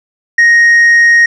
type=tone with tanh clipping; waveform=sine; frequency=1870 Hz; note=A#6; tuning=5 cents sharp; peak=-4 dBFS; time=0.38-1.26 s; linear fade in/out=5 ms; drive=2 dB; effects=none